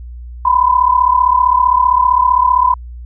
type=tone pair together; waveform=sine; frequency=984 / 1019.4 Hz; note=B5 / C6; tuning=-7 / -45 cents; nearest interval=minor second; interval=62 cents; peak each=-11 dBFS; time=0.45-2.74 s; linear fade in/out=5 ms; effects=added 60 Hz sine -27 dBFS peak until 3.05 s